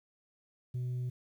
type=tone; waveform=sine; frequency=124.9 Hz; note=B2; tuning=20 cents sharp; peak=-30 dBFS; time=0.74-1.1 s; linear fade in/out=10 ms; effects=tanh soft clip ceiling -32 dBFS + 11-bit